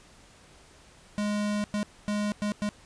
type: tone bursts at uneven times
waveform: square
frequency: 207.7 Hz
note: G#3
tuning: in tune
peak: -27 dBFS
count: 5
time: 1.18-1.64 / 1.74-1.83 / 2.08-2.32 / 2.42-2.52 / 2.62-2.69 s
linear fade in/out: 0 ms
effects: pink hiss -55 dBFS RMS until 2.85 s + resampled to 22050 Hz